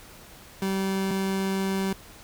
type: tone pair in turn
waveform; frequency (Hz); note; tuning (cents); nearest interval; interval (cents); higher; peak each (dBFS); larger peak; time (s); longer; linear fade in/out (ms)
30% pulse; 192.8 / 192.8; G3 / G3; -28 / -28; unison; 0; neither; -22; neither; 0.62-1.11 / 1.11-1.93; second; 2
effects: pink hiss -48 dBFS RMS until 2.23 s